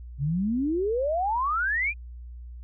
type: exponential sweep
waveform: sine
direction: up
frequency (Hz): 130.81 to 2489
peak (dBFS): -23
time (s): 0.18-1.94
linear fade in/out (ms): 50
effects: added 60 Hz sine -38 dBFS peak until 2.63 s